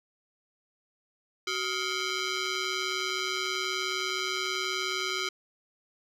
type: ring-modulated tone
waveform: 10% pulse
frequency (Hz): 889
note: A5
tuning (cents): +18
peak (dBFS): -17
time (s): 1.47-5.29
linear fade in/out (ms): 5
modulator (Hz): 514
effects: low-pass 7000 Hz 12 dB/octave